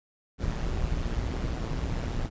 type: noise with amplitude modulation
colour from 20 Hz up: brown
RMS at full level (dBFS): -27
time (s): 0.38-2.3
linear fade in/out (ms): 50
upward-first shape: sine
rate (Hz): 120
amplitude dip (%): 65
effects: resampled to 16000 Hz